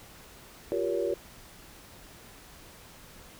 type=chord; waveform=sine; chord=G half-diminished seventh; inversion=third; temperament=just; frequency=352.8 / 392 / 470.4 / 564.5 Hz; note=F4 / G4 / Bb4 / Db5; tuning=+18 / 0 / +16 / +31 cents; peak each=-32 dBFS; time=0.72-1.14 s; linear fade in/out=0 ms; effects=pink hiss -51 dBFS RMS until 3.39 s